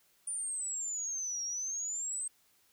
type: exponential two-way sweep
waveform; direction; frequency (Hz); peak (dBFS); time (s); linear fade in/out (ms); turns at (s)
sine; down then up; 9397 to 5588 to 8370; -34; 0.27-2.28; 5; 1.44
effects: white hiss -69 dBFS RMS until 2.72 s